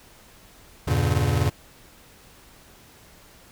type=chord; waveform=square; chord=E diminished seventh; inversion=none; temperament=just; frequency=82.41 / 98.89 / 118.67 / 142.4 Hz; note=E2 / G2 / Bb2 / Db3; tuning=0 / +16 / +31 / +47 cents; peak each=-26 dBFS; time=0.87-1.5 s; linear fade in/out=10 ms; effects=pink hiss -51 dBFS RMS until 3.51 s